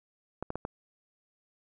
clicks, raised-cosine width 1 ms, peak -20 dBFS, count 4, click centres 0.426 / 0.504 / 0.556 / 0.651 s, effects none

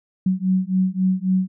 sine beating tone pair, 185 / 188.7 Hz, F#3 / F#3, 0 / +34 cents, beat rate 3.7 Hz, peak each -20 dBFS, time 0.26-1.48 s, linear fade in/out 5 ms, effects none

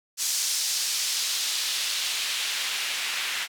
white noise with band-pass filter sweep, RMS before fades -28 dBFS, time 0.17-3.48 s, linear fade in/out 50 ms, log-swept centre 6100 to 2300 Hz, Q 1.2, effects none

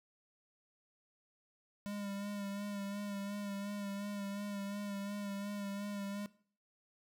square tone with vibrato, 201.8 Hz, G#3, 49 cents flat, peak -40 dBFS, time 1.86-6.26 s, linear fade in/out 0 ms, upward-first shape sine, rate 2.8 Hz, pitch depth 30 cents each way, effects noise-tail reverb RT60 0.5 s tail -19 dB re dry

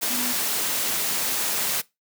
sine tone in noise, 246.9 Hz, B3, in tune, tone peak -31 dBFS, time 0.09-0.34 s, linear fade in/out 20 ms, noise white, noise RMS -25 dBFS, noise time 0.01-1.82 s, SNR -9 dB, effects noise-tail reverb RT60 0.2 s tail -21 dB re dry + high-pass 150 Hz 12 dB/octave

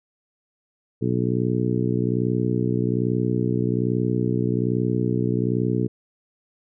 harmonic tone, 61.2 Hz, B1, 15 cents flat, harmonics 2 / 3 / 4 / 5 / 6 / 7, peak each -24 / -26 / -27 / -28 / -29 / -29 dBFS, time 1.01-5.88 s, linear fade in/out 20 ms, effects none

